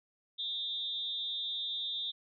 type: tone with amplitude modulation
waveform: sine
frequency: 3604 Hz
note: A7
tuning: 41 cents sharp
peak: -30 dBFS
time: 0.38-2.12 s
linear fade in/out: 20 ms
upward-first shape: sine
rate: 291 Hz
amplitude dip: 90%
effects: none